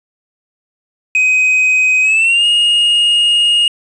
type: tone with pitch glide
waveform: triangle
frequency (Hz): 2516 to 2857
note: D#7 to F7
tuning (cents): +19 to +39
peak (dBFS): -7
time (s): 1.15-3.68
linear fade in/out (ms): 2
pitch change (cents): +220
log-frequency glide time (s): 2.02-2.45
effects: resampled to 24000 Hz + 7-bit